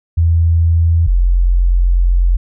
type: tone pair in turn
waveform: sine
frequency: 83.3 / 44.13 Hz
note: E2 / F1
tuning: +19 / +19 cents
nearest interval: major seventh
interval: 1100 cents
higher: first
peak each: -8 dBFS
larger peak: neither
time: 0.17-1.07 / 1.07-2.37 s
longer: second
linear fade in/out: 10 ms
effects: none